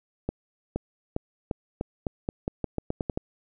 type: accelerating click train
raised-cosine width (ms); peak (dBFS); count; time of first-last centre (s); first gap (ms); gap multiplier
2; -14; 14; 0.29-3.175; 470; 0.86
effects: none